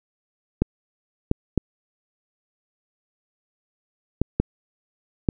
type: clicks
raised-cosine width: 3 ms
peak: -5 dBFS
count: 6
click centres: 0.62 / 1.314 / 1.577 / 4.216 / 4.4 / 5.288 s
effects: none